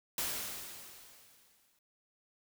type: noise with exponential decay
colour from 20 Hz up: white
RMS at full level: -34 dBFS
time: 0.18-1.79 s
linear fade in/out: 2 ms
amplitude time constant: 350 ms
effects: none